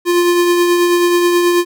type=tone with tremolo; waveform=square; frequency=349.7 Hz; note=F4; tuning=2 cents sharp; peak=-9 dBFS; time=0.05-1.65 s; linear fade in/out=50 ms; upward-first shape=triangle; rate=9.3 Hz; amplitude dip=35%; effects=none